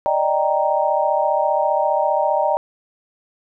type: chord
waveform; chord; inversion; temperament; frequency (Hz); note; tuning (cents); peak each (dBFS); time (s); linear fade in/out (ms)
sine; Eb major seventh; third; equal; 587.3 / 622.3 / 784 / 932.3; D5 / Eb5 / G5 / Bb5; 0 / 0 / 0 / 0; -21; 0.06-2.57; 0
effects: none